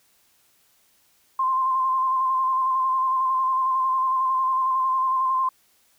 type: tone with vibrato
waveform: sine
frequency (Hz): 1046.5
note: C6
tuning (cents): 0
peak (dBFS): -19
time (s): 1.39-5.49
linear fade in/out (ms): 5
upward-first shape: square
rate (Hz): 11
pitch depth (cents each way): 21
effects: white hiss -62 dBFS RMS until 5.98 s